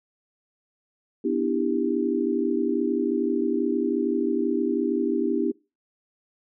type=chord; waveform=sine; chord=E minor seventh; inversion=second; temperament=just; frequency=247.2 / 296.7 / 329.6 / 395.6 Hz; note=B3 / D4 / E4 / G4; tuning=+2 / +18 / 0 / +16 cents; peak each=-27 dBFS; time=1.24-5.52 s; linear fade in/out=10 ms; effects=noise-tail reverb RT60 0.3 s tail -25 dB re dry

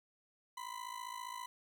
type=ring-modulated tone; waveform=40% pulse; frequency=1000 Hz; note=B5; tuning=21 cents sharp; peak=-39 dBFS; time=0.57-1.46 s; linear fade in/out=0 ms; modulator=27.5 Hz; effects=none

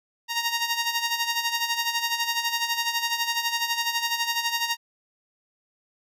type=tone with tremolo; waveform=10% pulse; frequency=932.3 Hz; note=A#5; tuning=in tune; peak=-13 dBFS; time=0.28-4.77 s; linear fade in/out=50 ms; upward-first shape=sine; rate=12 Hz; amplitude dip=65%; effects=resampled to 32000 Hz

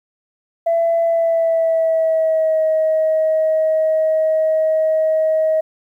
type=tone with pitch glide; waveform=sine; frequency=669 to 632.2 Hz; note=E5 to D#5; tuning=+25 to +27 cents; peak=-12 dBFS; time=0.66-5.61 s; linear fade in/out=10 ms; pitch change=-98 cents; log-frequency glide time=1.04-2.63 s; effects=tanh soft clip ceiling -9 dBFS + 9-bit

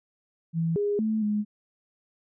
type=tone with pitch steps; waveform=sine; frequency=164.7 / 410.2 / 218.4 / 209.5 Hz; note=E3 / G#4 / A3 / G#3; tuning=-1 / -21 / -13 / +15 cents; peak=-23 dBFS; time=0.53-1.45 s; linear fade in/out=50 ms; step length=230 ms; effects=none

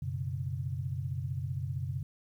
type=chord; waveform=sine; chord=F# suspended fourth; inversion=none; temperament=just; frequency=92.5 / 123.33 / 138.75 Hz; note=F#2 / B2 / C#3; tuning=0 / -2 / +2 cents; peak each=-37 / -37 / -36 dBFS; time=0.02-2.03 s; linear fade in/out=5 ms; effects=11-bit

